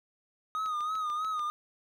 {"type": "tone with vibrato", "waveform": "triangle", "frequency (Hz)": 1245, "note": "D#6", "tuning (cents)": 1, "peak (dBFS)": -28, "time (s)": [0.55, 1.5], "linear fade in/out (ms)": 0, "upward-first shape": "sine", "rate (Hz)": 3.1, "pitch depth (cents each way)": 61}
{"type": "click train", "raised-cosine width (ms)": 0.2, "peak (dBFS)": -31, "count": 6, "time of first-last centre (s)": [0.66, 1.394], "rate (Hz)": 6.81}
{"effects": []}